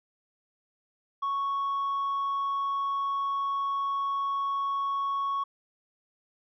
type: tone with tanh clipping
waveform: triangle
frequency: 1108.7 Hz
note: C#6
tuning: in tune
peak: -27 dBFS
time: 1.22-5.44 s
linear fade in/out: 10 ms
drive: 6 dB
effects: none